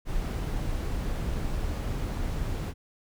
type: noise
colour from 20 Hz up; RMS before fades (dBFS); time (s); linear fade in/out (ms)
brown; -30; 0.05-2.74; 50
effects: none